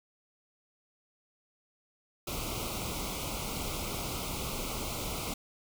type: band-stop noise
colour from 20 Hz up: pink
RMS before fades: -36 dBFS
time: 2.27-5.34 s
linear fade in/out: 5 ms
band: 1400 to 2100 Hz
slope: 96 dB/octave
effects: none